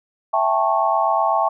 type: chord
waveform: sine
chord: A dominant seventh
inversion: second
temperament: just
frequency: 660 / 792 / 880 / 1100 Hz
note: E5 / G5 / A5 / C#6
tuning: +2 / +18 / 0 / -14 cents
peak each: -21 dBFS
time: 0.33-1.49 s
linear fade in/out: 10 ms
effects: none